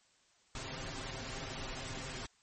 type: noise with comb filter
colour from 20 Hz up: pink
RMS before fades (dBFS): -42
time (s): 0.55-2.26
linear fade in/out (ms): 2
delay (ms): 7.6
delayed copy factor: +0.95
effects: white hiss -69 dBFS RMS until 2.42 s + MP3 32 kbps